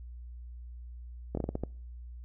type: slowing click train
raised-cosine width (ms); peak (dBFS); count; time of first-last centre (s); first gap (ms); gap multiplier
2; -19; 7; 1.35-1.636; 23; 1.29
effects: noise-tail reverb RT60 0.5 s tail -25 dB re dry + added 60 Hz sine -42 dBFS peak until 2.24 s